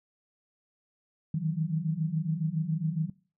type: tone cluster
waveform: sine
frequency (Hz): 154.3 / 161.5 / 186.6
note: D#3 / E3 / F#3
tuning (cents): -14 / -35 / +15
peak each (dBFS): -31 / -30 / -35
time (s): 1.34-3.1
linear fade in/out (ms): 5
effects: noise-tail reverb RT60 0.4 s tail -22 dB re dry